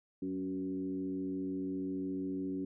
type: tone with frequency modulation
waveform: sine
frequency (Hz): 280.8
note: C#4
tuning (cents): +22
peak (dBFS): -34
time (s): 0.22-2.65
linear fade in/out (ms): 5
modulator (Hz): 94.3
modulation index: 0.84
effects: none